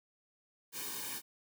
white noise with comb filter, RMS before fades -41 dBFS, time 0.72-1.22 s, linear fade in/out 50 ms, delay 1.5 ms, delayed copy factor -0.95, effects none

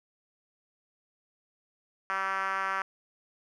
5% pulse tone with band-pass filter, 192.6 Hz, G3, 30 cents flat, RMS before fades -31 dBFS, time 2.1-2.82 s, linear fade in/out 0 ms, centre 1300 Hz, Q 2.3, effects none

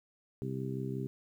harmonic tone, 65.6 Hz, C2, 5 cents sharp, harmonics 2 / 3 / 4 / 5 / 6, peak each -37 / -41 / -42 / -45 / -41 dBFS, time 0.42-1.07 s, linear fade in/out 0 ms, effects 11-bit

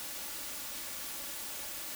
white noise with comb filter, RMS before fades -41 dBFS, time 0-1.95 s, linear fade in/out 0 ms, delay 3.5 ms, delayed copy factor +0.5, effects none

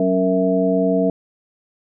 sine tone cluster, 187 / 277.2 / 463.3 / 656 Hz, F#3 / C#4 / A#4 / E5, +19 / 0 / -11 / -9 cents, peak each -20 dBFS, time 0-1.1 s, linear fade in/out 2 ms, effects none

